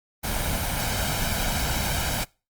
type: noise with comb filter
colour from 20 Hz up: pink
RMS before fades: -26 dBFS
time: 0.23-2.25 s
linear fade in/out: 20 ms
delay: 1.3 ms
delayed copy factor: +0.6
effects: noise-tail reverb RT60 0.3 s tail -24 dB re dry + Opus 24 kbps